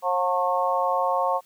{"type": "harmonic tone with a mistuned harmonic", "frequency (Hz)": 179.8, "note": "F#3", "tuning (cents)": -49, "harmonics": [3, 4, 5, 6], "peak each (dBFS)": [-26, -26, -26, -26], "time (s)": [0.02, 1.41], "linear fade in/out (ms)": 50, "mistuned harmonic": 6, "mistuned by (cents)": 18, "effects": ["white hiss -59 dBFS RMS until 1.45 s"]}